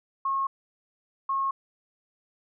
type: tone pair in turn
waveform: sine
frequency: 1086 / 1086 Hz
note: C#6 / C#6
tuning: -36 / -36 cents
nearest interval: unison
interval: 0 cents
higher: neither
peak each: -24 dBFS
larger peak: neither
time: 0.25-0.47 / 1.29-1.51 s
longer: neither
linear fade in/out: 5 ms
effects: none